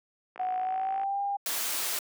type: click train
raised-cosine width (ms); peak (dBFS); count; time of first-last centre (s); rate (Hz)
0.5; -28; 38; 0.36-1.034; 54.9
type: tone with pitch glide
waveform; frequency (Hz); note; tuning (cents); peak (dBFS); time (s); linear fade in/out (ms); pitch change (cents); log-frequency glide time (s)
sine; 740 to 802.3; F#5 to G5; 0 to +40; -27; 0.39-1.37; 10; +140; 0.58-1.21
type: noise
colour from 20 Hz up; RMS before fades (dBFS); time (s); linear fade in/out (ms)
white; -31; 1.46-1.99; 2
effects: high-pass 400 Hz 12 dB/octave